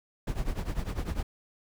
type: noise with tremolo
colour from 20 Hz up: brown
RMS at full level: -28 dBFS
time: 0.27-1.23 s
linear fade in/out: 5 ms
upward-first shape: triangle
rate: 10 Hz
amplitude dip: 90%
effects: none